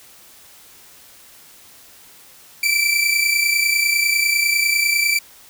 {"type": "tone pair together", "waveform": "sawtooth", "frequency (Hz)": [2316, 2346], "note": ["D7", "D7"], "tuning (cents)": [-25, -2], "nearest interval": "unison", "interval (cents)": 23, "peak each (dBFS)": -15, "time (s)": [2.63, 5.19], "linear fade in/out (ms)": 5, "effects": ["white hiss -46 dBFS RMS until 5.49 s"]}